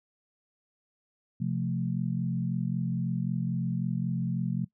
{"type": "chord", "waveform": "sine", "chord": "F major", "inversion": "second", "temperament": "equal", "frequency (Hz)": [130.81, 174.61, 220], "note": ["C3", "F3", "A3"], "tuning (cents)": [0, 0, 0], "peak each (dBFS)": [-31, -30, -34], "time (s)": [1.4, 4.65], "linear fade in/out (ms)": 10, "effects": ["noise-tail reverb RT60 0.1 s tail -20 dB re dry"]}